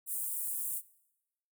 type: high-pass noise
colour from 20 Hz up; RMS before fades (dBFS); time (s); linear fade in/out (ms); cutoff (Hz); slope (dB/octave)
pink; -36; 0.06-0.82; 50; 8600; 48
effects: noise-tail reverb RT60 0.9 s tail -21 dB re dry